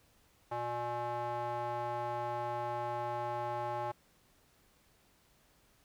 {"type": "tone with band-pass filter", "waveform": "square", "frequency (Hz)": 120, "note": "B2", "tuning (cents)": -49, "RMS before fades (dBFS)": -37, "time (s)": [0.51, 3.92], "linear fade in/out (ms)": 10, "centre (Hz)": 830, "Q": 2.9, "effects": ["pink hiss -68 dBFS RMS until 5.84 s"]}